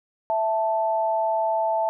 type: tone pair together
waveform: sine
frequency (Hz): 659.3 / 879.4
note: E5 / A5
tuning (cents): 0 / -1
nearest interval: perfect fourth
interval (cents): 499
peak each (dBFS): -23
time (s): 0.3-1.89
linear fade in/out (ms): 0
effects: none